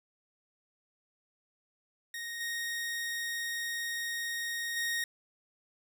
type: tone with level steps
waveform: sawtooth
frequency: 1864.7 Hz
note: A#6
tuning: in tune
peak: -34 / -30 / -27 dBFS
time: 2.14-5.04 s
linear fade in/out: 2 ms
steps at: 2.4 / 4.76 s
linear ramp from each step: 10 ms
effects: none